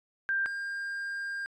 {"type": "tone pair in turn", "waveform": ["sine", "triangle"], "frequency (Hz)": [1585, 1602.5], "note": ["G6", "G6"], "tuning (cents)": [19, 38], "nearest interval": "unison", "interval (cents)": 19, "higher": "second", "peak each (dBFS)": [-26, -31], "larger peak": "first", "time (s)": [[0.29, 0.46], [0.46, 1.46]], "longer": "second", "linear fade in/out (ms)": 0, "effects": ["resampled to 24000 Hz"]}